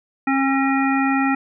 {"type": "harmonic tone", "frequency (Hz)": 270.7, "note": "C#4", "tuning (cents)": -41, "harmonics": [1, 3, 5, 7, 9], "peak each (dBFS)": [-18, -23, -25, -26, -28], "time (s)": [0.27, 1.35], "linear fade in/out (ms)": 5, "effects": []}